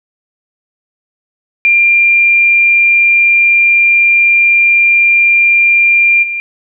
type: tone with level steps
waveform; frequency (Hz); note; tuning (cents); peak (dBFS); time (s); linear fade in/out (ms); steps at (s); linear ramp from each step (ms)
sine; 2388; D7; +28; -5 / -15; 1.65-6.4; 0; 6.22; 20
effects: none